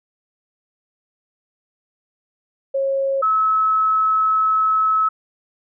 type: tone pair in turn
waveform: sine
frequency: 544 / 1293.9 Hz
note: C#5 / E6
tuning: -33 / -33 cents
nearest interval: octave + minor third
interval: 1500 cents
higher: second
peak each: -17 / -14 dBFS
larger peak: second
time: 2.74-3.22 / 3.22-5.09 s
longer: second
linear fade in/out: 10 ms
effects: none